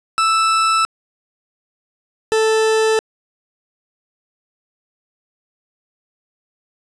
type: tone pair in turn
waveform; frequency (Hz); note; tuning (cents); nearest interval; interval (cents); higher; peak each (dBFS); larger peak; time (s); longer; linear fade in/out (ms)
40% pulse; 1318.5 / 440; E6 / A4; 0 / 0; octave + perfect fifth; 1900; first; -12; neither; 0.18-0.85 / 2.32-2.99; neither; 0
effects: resampled to 22050 Hz + 9-bit